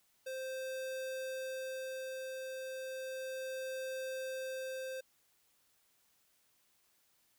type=tone with tremolo; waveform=square; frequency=523 Hz; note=C5; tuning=1 cent flat; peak=-39 dBFS; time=0.26-5.01 s; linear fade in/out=10 ms; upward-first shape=sine; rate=0.33 Hz; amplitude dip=25%; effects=white hiss -73 dBFS RMS until 7.38 s